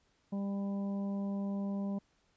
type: harmonic tone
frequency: 198.8 Hz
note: G3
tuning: 25 cents sharp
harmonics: 1 / 2 / 3 / 4 / 5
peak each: -33 / -49 / -46 / -54 / -54 dBFS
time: 0.32-1.99 s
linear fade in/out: 10 ms
effects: pink hiss -73 dBFS RMS until 2.36 s + resampled to 16000 Hz